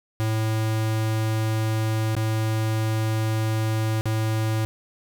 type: tone with dropouts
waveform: square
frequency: 110 Hz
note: A2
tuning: in tune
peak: -22 dBFS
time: 0.2-4.65 s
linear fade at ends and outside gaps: 0 ms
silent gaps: 2.151-2.166 / 4.01-4.056 s
effects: none